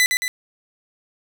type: tone with echo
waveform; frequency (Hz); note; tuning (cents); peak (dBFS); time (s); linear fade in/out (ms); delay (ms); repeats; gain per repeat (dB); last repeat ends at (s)
sawtooth; 1999; B6; +20; -10; 0-0.06; 0; 110; 2; -4; 0.28
effects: none